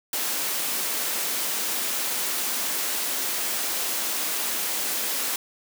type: high-pass noise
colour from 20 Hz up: white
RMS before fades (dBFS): -27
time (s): 0.13-5.36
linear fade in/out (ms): 2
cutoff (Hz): 210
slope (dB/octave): 24
effects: none